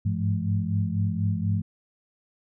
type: tone cluster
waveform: sine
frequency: 99.9 / 104 / 170.5 / 212.6 Hz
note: G2 / G#2 / F3 / G#3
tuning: +33 / +3 / -41 / +41 cents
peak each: -26 / -29 / -29 / -31 dBFS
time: 0.05-1.62 s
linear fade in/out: 10 ms
effects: none